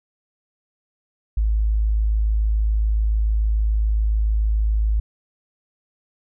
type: tone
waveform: sine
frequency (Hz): 53.5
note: A1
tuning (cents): -48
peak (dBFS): -16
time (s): 1.37-5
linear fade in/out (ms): 5
effects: none